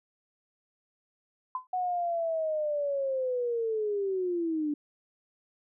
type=tone with exponential decay; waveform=sine; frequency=1020 Hz; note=C6; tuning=44 cents flat; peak=-26 dBFS; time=1.55-1.67 s; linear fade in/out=2 ms; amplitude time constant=26 ms
type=linear sweep; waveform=sine; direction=down; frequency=740 to 289.9 Hz; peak=-27 dBFS; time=1.73-4.74 s; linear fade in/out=5 ms
effects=none